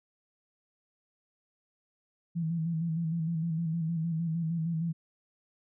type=tone with vibrato; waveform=sine; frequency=164.4 Hz; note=E3; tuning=4 cents flat; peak=-28 dBFS; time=2.35-4.93 s; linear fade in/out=20 ms; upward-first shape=square; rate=6.5 Hz; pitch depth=48 cents each way; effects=none